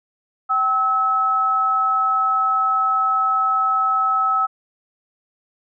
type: tone pair together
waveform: sine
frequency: 770 / 1295 Hz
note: G5 / E6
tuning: -31 / -31 cents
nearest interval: major sixth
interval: 900 cents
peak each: -24 / -16 dBFS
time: 0.49-4.47 s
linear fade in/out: 20 ms
effects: none